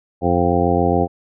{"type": "harmonic tone", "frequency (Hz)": 87.31, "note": "F2", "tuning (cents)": 0, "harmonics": [1, 2, 3, 4, 5, 6, 8, 9], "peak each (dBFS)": [-22, -22, -22, -22, -22, -22, -22, -22], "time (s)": [0.21, 1.08], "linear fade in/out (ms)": 50, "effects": []}